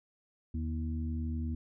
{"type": "harmonic tone with a mistuned harmonic", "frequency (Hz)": 79.9, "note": "D#2", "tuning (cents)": 47, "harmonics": [1, 2, 3, 4], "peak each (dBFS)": [-33, -47, -38, -48], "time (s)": [0.54, 1.55], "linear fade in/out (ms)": 5, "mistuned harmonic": 2, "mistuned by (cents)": -94, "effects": []}